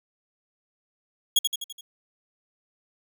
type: tone with echo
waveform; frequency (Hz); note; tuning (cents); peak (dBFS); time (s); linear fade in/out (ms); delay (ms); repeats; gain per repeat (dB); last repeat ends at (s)
sawtooth; 3322; G#7; 0; -13; 1.36-1.39; 5; 84; 5; -5; 1.81
effects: none